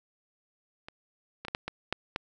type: clicks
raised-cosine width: 0.3 ms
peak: -26 / -22 / -20 / -13 / -18 / -12 / -14 dBFS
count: 7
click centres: 0.885 / 1.45 / 1.483 / 1.549 / 1.68 / 1.926 / 2.161 s
effects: none